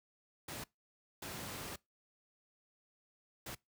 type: noise bursts at uneven times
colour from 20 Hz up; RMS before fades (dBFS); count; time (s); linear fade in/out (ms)
pink; -44; 3; 0.48-0.64 / 1.22-1.76 / 3.46-3.55; 5
effects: noise-tail reverb RT60 0.2 s tail -23 dB re dry + high-pass 80 Hz 12 dB/octave